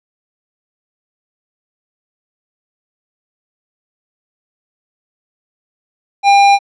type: tone with hard clipping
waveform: sine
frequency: 800 Hz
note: G5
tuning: 35 cents sharp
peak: -7 dBFS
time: 6.23-6.59 s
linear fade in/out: 50 ms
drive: 18 dB
effects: low-pass 5000 Hz 12 dB/octave